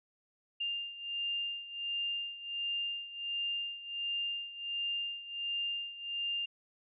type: beating tone pair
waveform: sine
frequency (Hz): 2800 / 2801.4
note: F7 / F7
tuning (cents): +4 / +5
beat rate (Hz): 1.4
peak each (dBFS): -36 / -40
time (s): 0.6-6.46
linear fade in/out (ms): 10
effects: none